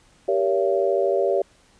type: chord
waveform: sine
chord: G diminished seventh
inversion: none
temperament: just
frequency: 392 / 470.4 / 564.5 / 677.4 Hz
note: G4 / Bb4 / Db5 / Fb5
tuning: 0 / +16 / +31 / +47 cents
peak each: -22 / -26 / -22 / -26 dBFS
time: 0.28-1.42 s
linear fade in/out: 5 ms
effects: pink hiss -57 dBFS RMS until 1.79 s + resampled to 22050 Hz